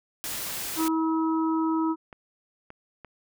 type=noise; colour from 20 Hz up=white; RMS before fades=-33 dBFS; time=0.24-0.88 s; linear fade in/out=0 ms
type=harmonic tone; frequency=321.8 Hz; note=E4; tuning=42 cents flat; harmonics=1 / 3 / 4; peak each=-23 / -31 / -34 dBFS; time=0.76-1.96 s; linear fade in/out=50 ms
type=clicks; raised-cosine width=0.5 ms; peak=-28 dBFS; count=3; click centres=2.128 / 2.704 / 3.047 s
effects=none